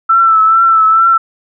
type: tone with vibrato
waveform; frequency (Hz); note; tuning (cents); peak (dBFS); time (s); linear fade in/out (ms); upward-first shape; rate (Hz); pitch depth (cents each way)
sine; 1327; E6; +11; -5; 0.09-1.18; 10; triangle; 2.3; 44
effects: none